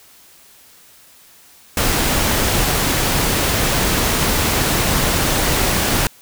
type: noise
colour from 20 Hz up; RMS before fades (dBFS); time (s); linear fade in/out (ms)
pink; -17; 1.77-6.07; 2
effects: white hiss -47 dBFS RMS until 6.21 s